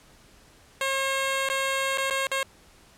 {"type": "tone with dropouts", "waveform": "10% pulse", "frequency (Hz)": 539, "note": "C#5", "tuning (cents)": -49, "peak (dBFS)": -16, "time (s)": [0.81, 2.43], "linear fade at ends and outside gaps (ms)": 1, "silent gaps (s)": [[1.489, 1.499], [1.975, 1.982], [2.1, 2.108], [2.27, 2.315]], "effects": ["pink hiss -55 dBFS RMS until 2.97 s", "low-pass 11000 Hz 12 dB/octave"]}